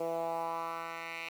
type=tone with band-pass filter sweep; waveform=10% pulse; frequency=165.8 Hz; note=E3; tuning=10 cents sharp; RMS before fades=-37 dBFS; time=0-1.29 s; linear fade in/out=5 ms; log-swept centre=530 to 2500 Hz; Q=2.7; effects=9-bit